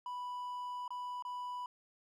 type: tone with dropouts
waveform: triangle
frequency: 987.8 Hz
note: B5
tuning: in tune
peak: -37 dBFS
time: 0.06-1.66 s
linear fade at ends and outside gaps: 2 ms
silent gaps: 0.879-0.905 / 1.224-1.25 s
effects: none